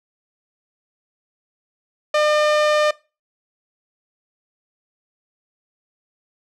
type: tone with low-pass filter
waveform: sawtooth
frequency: 603 Hz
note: D5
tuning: 46 cents sharp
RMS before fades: -17 dBFS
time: 2.14-2.91 s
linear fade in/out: 5 ms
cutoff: 5000 Hz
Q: 0.61
effects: noise-tail reverb RT60 0.3 s tail -21 dB re dry